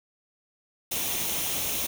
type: noise with comb filter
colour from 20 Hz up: white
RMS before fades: -29 dBFS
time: 0.91-1.87 s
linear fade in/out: 10 ms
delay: 0.32 ms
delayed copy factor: +0.5
effects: none